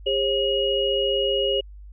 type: tone cluster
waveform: sine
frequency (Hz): 404.9 / 540 / 2887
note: G#4 / C#5 / F#7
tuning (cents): -44 / -45 / -43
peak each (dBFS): -24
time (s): 0.06-1.61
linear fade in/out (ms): 10
effects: added 50 Hz sine -39 dBFS peak until 1.92 s